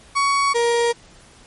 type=tone pair in turn; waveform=35% pulse; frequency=1120 / 470.9 Hz; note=C#6 / A#4; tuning=+18 / +18 cents; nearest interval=octave + minor third; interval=1500 cents; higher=first; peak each=-14 dBFS; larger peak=neither; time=0.15-0.54 / 0.54-0.93 s; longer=neither; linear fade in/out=20 ms; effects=pink hiss -48 dBFS RMS until 1.46 s + MP3 48 kbps